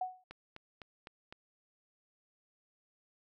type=tone with exponential decay; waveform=sine; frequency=740 Hz; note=F#5; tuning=in tune; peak=-30 dBFS; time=0.01-0.24 s; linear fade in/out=5 ms; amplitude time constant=49 ms
type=click train; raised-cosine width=0.3 ms; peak=-31 dBFS; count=5; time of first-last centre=0.31-1.325 s; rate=3.94 Hz
effects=none